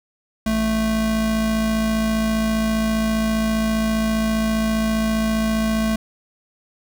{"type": "tone pair together", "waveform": "square", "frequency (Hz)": [55, 220], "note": ["A1", "A3"], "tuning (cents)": [0, 0], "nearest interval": "2 octaves", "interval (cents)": 2400, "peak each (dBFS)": [-28, -19], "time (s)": [0.46, 5.96], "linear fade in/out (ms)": 5, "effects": []}